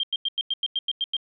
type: tone bursts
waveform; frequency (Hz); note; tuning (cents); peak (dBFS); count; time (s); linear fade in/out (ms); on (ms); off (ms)
sine; 3185; G7; +27; -22; 10; 0-1.167; 2; 33; 93
effects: none